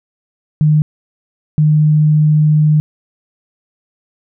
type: tone bursts at uneven times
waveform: sine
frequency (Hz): 152.4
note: D#3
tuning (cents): -36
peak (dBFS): -7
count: 2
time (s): 0.61-0.82 / 1.58-2.8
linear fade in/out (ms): 0
effects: none